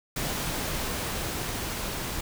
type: noise with level ramp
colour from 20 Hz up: pink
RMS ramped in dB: -30 to -33 dBFS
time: 0.16-2.21 s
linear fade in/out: 5 ms
effects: none